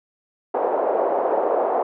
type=band-pass noise; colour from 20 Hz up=white; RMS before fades=-21 dBFS; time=0.54-1.83 s; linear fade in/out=5 ms; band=420 to 730 Hz; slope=24 dB/octave; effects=none